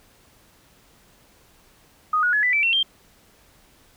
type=tone with pitch steps; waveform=sine; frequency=1244.5 / 1454.5 / 1700 / 1987 / 2322 / 2714 / 3172 Hz; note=D#6 / F#6 / G#6 / B6 / D7 / E7 / G7; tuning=0 / -30 / +40 / +10 / -20 / +50 / +20 cents; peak=-17 dBFS; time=2.13-2.83 s; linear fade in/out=5 ms; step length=100 ms; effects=pink hiss -56 dBFS RMS until 3.96 s

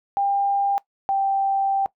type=tone pair in turn; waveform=sine; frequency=798 / 783.8 Hz; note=G5 / G5; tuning=+31 / 0 cents; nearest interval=unison; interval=31 cents; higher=first; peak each=-18 dBFS; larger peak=neither; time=0.17-0.78 / 1.09-1.86 s; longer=second; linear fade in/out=0 ms; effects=noise-tail reverb RT60 0.1 s tail -20 dB re dry

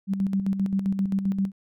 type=tone with tremolo; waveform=sine; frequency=194.6 Hz; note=G3; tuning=12 cents flat; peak=-20 dBFS; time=0.07-1.52 s; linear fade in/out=50 ms; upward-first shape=square; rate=7.6 Hz; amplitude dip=55%; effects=none

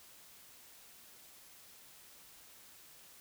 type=silence; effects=white hiss -58 dBFS RMS until 3.2 s

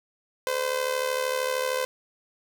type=tone with amplitude modulation; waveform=sawtooth; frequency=512 Hz; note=C5; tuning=38 cents flat; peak=-18 dBFS; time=0.47-1.85 s; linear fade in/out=0 ms; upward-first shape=sine; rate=73.1 Hz; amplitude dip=70%; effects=none

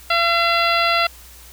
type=harmonic tone; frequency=680 Hz; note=F5; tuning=46 cents flat; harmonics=1 / 2 / 3 / 4 / 5 / 6 / 7; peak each=-21 / -19 / -23 / -22 / -26 / -26 / -29 dBFS; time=0.1-1.07 s; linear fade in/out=5 ms; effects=added 60 Hz sine -44 dBFS peak until 1.52 s + white hiss -44 dBFS RMS until 1.52 s

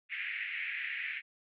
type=band-pass noise; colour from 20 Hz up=white; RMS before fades=-38 dBFS; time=0.09-1.22 s; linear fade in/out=50 ms; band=1800 to 2500 Hz; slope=48 dB/octave; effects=none

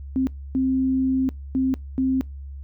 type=tone bursts at uneven times; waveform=sine; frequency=262.3 Hz; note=C4; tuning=4 cents sharp; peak=-18 dBFS; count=4; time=0.16-0.27 / 0.55-1.29 / 1.55-1.74 / 1.98-2.21 s; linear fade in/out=0 ms; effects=noise-tail reverb RT60 0.2 s tail -24 dB re dry + added 69 Hz sine -33 dBFS peak until 2.63 s

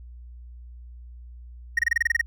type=tone bursts; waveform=triangle; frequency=1871 Hz; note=A#6; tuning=6 cents sharp; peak=-15 dBFS; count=10; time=1.77-2.213 s; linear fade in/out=5 ms; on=20 ms; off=27 ms; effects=added 60 Hz sine -40 dBFS peak until 2.26 s

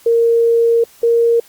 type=tone pair in turn; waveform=sine; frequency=463.9 / 466.1 Hz; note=A#4 / A#4; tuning=-8 / 0 cents; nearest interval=unison; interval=8 cents; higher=second; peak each=-9 dBFS; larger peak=neither; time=0.06-0.84 / 1.03-1.4 s; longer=first; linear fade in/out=5 ms; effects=white hiss -46 dBFS RMS until 1.48 s + Opus 48 kbps

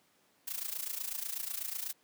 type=noise with amplitude modulation; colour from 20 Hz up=blue; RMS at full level=-35 dBFS; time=0.47-1.93 s; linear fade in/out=10 ms; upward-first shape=sine; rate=28.1 Hz; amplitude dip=80%; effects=pink hiss -69 dBFS RMS until 2.03 s + high-pass 200 Hz 12 dB/octave

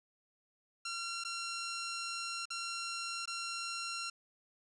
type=tone with dropouts; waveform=10% pulse; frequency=1371 Hz; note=F6; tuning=32 cents flat; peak=-29 dBFS; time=0.85-4.1 s; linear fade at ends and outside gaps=5 ms; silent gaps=1.239-1.248 / 2.455-2.503 / 3.257-3.275 s; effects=low-pass 8000 Hz 12 dB/octave

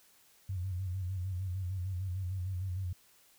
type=tone with vibrato; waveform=sine; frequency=92.5 Hz; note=F#2; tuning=in tune; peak=-33 dBFS; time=0.49-2.93 s; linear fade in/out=5 ms; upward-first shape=square; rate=6.6 Hz; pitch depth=63 cents each way; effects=white hiss -64 dBFS RMS until 3.38 s

